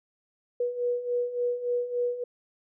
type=beating tone pair; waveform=sine; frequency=484.3 / 487.8 Hz; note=B4 / B4; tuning=-34 / -21 cents; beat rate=3.5 Hz; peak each=-32 / -27 dBFS; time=0.6-2.24 s; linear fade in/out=5 ms; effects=none